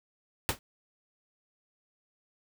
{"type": "noise with exponential decay", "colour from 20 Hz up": "pink", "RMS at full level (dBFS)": -24, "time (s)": [0.49, 0.59], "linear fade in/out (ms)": 0, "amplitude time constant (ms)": 21, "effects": []}